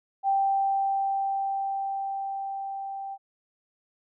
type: tone with level ramp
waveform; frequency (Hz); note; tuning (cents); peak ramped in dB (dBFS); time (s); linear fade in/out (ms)
sine; 784; G5; 0; -20 to -33; 0.23-3.18; 50
effects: none